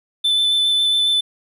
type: tone with vibrato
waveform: triangle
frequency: 3520 Hz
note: A7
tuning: in tune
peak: -13 dBFS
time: 0.24-1.21 s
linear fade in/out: 10 ms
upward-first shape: square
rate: 7.3 Hz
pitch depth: 9 cents each way
effects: 9-bit